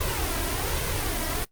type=noise with flanger; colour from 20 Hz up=pink; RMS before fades=-27 dBFS; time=0-1.45 s; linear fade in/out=10 ms; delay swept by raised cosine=1.9 to 3.1 ms; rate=1.2 Hz; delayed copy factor=+0.75; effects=noise-tail reverb RT60 0.1 s tail -21 dB re dry + Opus 24 kbps

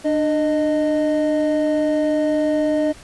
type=tone pair together; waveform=triangle; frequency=298.7 / 617.8 Hz; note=D4 / D#5; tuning=+29 / -12 cents; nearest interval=octave + minor second; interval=1259 cents; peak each=-17 dBFS; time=0.04-2.93 s; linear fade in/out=20 ms; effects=pink hiss -43 dBFS RMS until 3.03 s + resampled to 24000 Hz

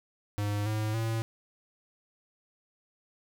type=tone with pitch steps; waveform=square; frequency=103.1 / 107.91 / 112.95 Hz; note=G#2 / A2 / A2; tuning=-12 / -33 / +46 cents; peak=-29 dBFS; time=0.38-1.22 s; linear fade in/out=0 ms; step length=280 ms; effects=none

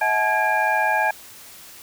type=tone cluster; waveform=sine; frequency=642 / 745 / 860 / 1640 / 2389 Hz; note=E5 / F#5 / A5 / G#6 / D7; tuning=-46 / +12 / -40 / -22 / +29 cents; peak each=-26 / -26 / -21 / -22 / -28 dBFS; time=0.01-1.11 s; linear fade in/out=5 ms; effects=white hiss -43 dBFS RMS until 1.82 s

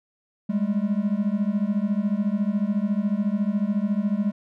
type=beating tone pair; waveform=triangle; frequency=198.1 / 212.1 Hz; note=G3 / G#3; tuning=+18 / +37 cents; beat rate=14 Hz; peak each=-22 dBFS; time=0.49-4.32 s; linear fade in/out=10 ms; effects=none

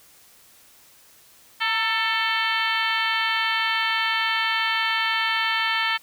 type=harmonic tone with a mistuned harmonic; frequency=443.5 Hz; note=A4; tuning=14 cents sharp; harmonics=2 / 3 / 4 / 5 / 6 / 7 / 8 / 9 / 10; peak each=-29 / -28 / -26 / -28 / -31 / -28 / -35 / -38 / -37 dBFS; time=1.6-5.98 s; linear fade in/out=20 ms; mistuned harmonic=2; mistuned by=+50 cents; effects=white hiss -53 dBFS RMS until 6.02 s

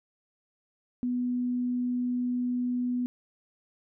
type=tone; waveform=sine; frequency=246.9 Hz; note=B3; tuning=in tune; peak=-26 dBFS; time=1.03-3.06 s; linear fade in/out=0 ms; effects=none

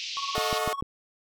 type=band-pass noise; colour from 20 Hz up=pink; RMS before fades=-35 dBFS; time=0-0.58 s; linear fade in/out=0 ms; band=2500 to 5700 Hz; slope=48 dB/octave
type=tone with tremolo; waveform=triangle; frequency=1108.7 Hz; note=C#6; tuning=in tune; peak=-26 dBFS; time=0.17-0.81 s; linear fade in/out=0 ms; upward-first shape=sine; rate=18 Hz; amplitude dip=80%
type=chord; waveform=sawtooth; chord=D# diminished; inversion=second; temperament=equal with one note detuned; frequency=440 / 622.3 / 722.7 Hz; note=A4 / D#5 / F#5; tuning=0 / 0 / -41 cents; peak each=-28 dBFS; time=0.35-0.73 s; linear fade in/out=2 ms
type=click train; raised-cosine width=3 ms; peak=-19 dBFS; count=4; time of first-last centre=0.38-0.825 s; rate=6.74 Hz
effects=none

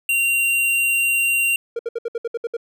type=tone; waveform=square; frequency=2764 Hz; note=F7; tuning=19 cents flat; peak=-17 dBFS; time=0.09-1.56 s; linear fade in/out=2 ms
type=tone bursts; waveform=triangle; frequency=466.2 Hz; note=A#4; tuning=in tune; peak=-19 dBFS; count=9; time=1.76-2.568 s; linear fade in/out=5 ms; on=32 ms; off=65 ms
effects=none

